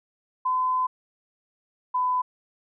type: tone pair in turn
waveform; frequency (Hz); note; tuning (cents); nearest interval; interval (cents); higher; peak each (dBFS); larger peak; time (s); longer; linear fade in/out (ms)
sine; 1018 / 1003.4; C6 / B5; -48 / +27; unison; 25; first; -21; neither; 0.45-0.87 / 1.94-2.22; first; 10
effects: none